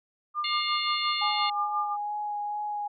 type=tone with tremolo; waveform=sine; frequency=1200 Hz; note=D6; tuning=37 cents sharp; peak=-25 dBFS; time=0.34-1.97 s; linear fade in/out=50 ms; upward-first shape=sine; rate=5.7 Hz; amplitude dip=70%
type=harmonic tone; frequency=709 Hz; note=F5; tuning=26 cents sharp; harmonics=3 / 4 / 5 / 6; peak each=-33 / -33 / -33 / -33 dBFS; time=0.44-1.5 s; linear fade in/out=5 ms
type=tone with vibrato; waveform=sine; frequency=832 Hz; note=G#5; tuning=3 cents sharp; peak=-29 dBFS; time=1.21-2.88 s; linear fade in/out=10 ms; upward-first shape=sine; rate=2.3 Hz; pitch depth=12 cents each way
effects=none